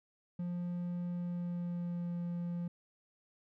triangle tone with pitch glide, 175.7 to 173.38 Hz, F3 to F3, +11 to -12 cents, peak -33 dBFS, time 0.39-2.68 s, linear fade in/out 5 ms, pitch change -23 cents, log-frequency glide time 1.12-2.16 s, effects none

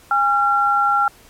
sine tone pair together, 814.6 / 1370 Hz, G#5 / F6, -34 / -34 cents, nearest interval major sixth, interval 900 cents, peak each -18 / -15 dBFS, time 0.11-1.08 s, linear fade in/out 2 ms, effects pink hiss -48 dBFS RMS until 1.29 s + MP3 64 kbps

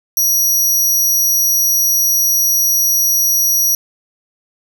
20% pulse tone, 5780 Hz, F#8, 41 cents flat, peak -6 dBFS, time 0.17-3.75 s, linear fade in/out 2 ms, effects none

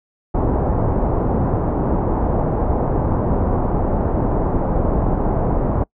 pink low-pass noise, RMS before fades -18 dBFS, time 0.34-5.84 s, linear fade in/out 10 ms, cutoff 900 Hz, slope 24 dB/octave, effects noise-tail reverb RT60 0.1 s tail -25 dB re dry

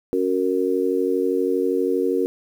sine chord, F# major, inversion second, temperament just, 277.5 / 370 / 462.5 Hz, C#4 / F#4 / A#4, +2 / 0 / -14 cents, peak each -24 / -22 / -22 dBFS, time 0.13-2.26 s, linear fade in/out 0 ms, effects 8-bit

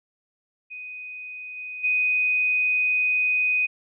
sine tone with level steps, 2496 Hz, D#7, 5 cents sharp, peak -34 / -32 / -19 dBFS, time 0.7-3.67 s, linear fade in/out 20 ms, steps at 1.56 / 1.83 s, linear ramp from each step 20 ms, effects none

